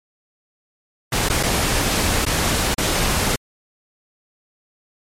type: noise with dropouts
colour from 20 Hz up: pink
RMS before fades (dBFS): -19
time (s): 1.12-3.36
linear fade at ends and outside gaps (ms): 5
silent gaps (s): 1.288-1.298 / 1.43-1.433 / 2.253-2.263 / 2.745-2.78
effects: low-pass 12000 Hz 12 dB/octave + MP3 64 kbps